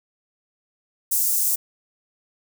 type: high-pass noise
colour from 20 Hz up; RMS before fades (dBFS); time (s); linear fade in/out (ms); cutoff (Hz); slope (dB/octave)
white; -21; 1.11-1.56; 10; 6800; 24
effects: none